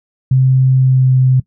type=tone with pitch glide; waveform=sine; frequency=130.81 to 129.46 Hz; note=C3 to C3; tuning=0 to -18 cents; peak=-7 dBFS; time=0.31-1.4 s; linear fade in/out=5 ms; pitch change=-18 cents; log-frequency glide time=0.76-1.14 s; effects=noise-tail reverb RT60 0.1 s tail -19 dB re dry